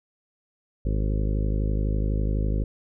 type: harmonic tone with a mistuned harmonic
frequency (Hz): 52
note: G#1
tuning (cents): +3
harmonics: 1 / 2 / 3 / 4 / 5 / 6 / 7 / 8 / 9 / 10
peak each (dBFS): -23 / -29 / -33 / -35 / -37 / -39 / -40 / -41 / -42 / -43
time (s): 0.85-2.64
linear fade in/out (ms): 5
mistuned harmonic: 10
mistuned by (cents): +60
effects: none